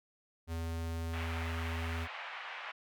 square tone, 82.6 Hz, E2, 4 cents sharp, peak -36 dBFS, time 0.47-2.08 s, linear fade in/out 50 ms
white band-pass noise, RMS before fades -44 dBFS, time 1.13-2.72 s, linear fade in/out 10 ms, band 690 to 2600 Hz, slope 24 dB/octave
effects none

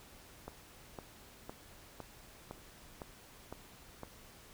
click train, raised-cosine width 1 ms, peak -29 dBFS, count 8, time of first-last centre 0.48-4.033 s, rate 1.97 Hz, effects pink hiss -57 dBFS RMS until 4.53 s

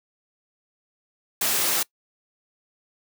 white high-pass noise, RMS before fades -23 dBFS, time 1.41-1.83 s, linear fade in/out 5 ms, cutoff 180 Hz, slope 12 dB/octave, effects noise-tail reverb RT60 0.1 s tail -23 dB re dry

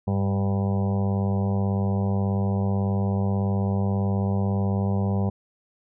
harmonic tone with a mistuned harmonic, 98.3 Hz, G2, 5 cents sharp, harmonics 1 / 2 / 4 / 5 / 6 / 7 / 8 / 9 / 10, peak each -23 / -25 / -35 / -36 / -38 / -40 / -38 / -43 / -43 dBFS, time 0.07-5.3 s, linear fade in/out 10 ms, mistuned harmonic 1, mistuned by +33 cents, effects none

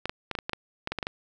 clicks, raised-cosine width 0.3 ms, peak -14 dBFS, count 12, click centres 0.056 / 0.095 / 0.313 / 0.352 / 0.388 / 0.495 / 0.533 / 0.874 / 0.92 / 0.987 / 1.028 / 1.069 s, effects none

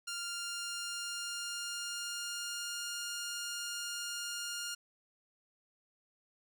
10% pulse tone with pitch glide, 1396.9 to 1412.3 Hz, F6 to F6, 0 to +19 cents, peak -29 dBFS, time 0.07-4.75 s, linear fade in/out 10 ms, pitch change +19 cents, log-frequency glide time 0.31-2.87 s, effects none

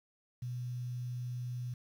sine tone with quantisation, 123.47 Hz, B2, in tune, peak -36 dBFS, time 0.42-1.74 s, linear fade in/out 5 ms, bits 10, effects none

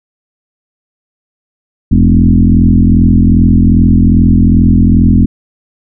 sine tone with frequency modulation, 144.8 Hz, D3, 24 cents flat, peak -3 dBFS, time 1.91-5.26 s, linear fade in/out 10 ms, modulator 42.5 Hz, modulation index 2.9, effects none

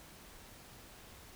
silence, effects pink hiss -55 dBFS RMS until 1.35 s

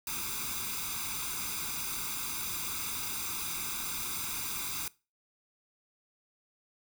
white noise with comb filter, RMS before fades -36 dBFS, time 0.07-4.88 s, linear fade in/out 2 ms, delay 0.82 ms, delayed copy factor +1, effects noise-tail reverb RT60 0.3 s tail -21 dB re dry

